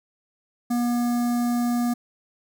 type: tone with notch filter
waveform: square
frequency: 240.4 Hz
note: B3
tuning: 46 cents flat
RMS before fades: -23 dBFS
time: 0.7-1.94 s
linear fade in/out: 10 ms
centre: 2800 Hz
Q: 0.51
effects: none

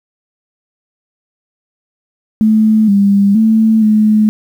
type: tone with pitch steps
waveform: sine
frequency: 217.5 / 199.8 / 221 / 214.3 Hz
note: A3 / G3 / A3 / A3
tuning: -20 / +33 / +8 / -45 cents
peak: -6 dBFS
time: 2.41-4.29 s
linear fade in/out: 0 ms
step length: 470 ms
effects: 7-bit

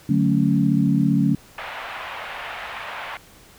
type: chord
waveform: sine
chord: D major seventh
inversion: none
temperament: equal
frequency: 146.83 / 185 / 220 / 277.2 Hz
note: D3 / F#3 / A3 / C#4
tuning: 0 / 0 / 0 / 0 cents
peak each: -21 dBFS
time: 0.09-1.35 s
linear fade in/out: 5 ms
type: band-pass noise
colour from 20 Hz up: pink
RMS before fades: -33 dBFS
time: 1.58-3.17 s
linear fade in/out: 2 ms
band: 680 to 2900 Hz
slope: 24 dB/octave
effects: pink hiss -49 dBFS RMS until 3.58 s

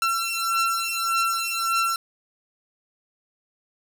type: beating tone pair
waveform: sawtooth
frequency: 1351 / 1352.7 Hz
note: E6 / E6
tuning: +42 / +44 cents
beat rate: 1.7 Hz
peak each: -22 / -21 dBFS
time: 0.02-1.96 s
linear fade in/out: 2 ms
effects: 9-bit

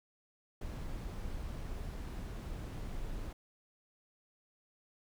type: noise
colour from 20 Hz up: brown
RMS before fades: -41 dBFS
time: 0.61-3.33 s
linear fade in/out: 5 ms
effects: none

